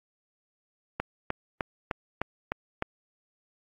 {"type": "click train", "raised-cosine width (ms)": 0.5, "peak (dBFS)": -13, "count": 7, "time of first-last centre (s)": [1, 2.824], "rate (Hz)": 3.29, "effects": ["AAC 64 kbps"]}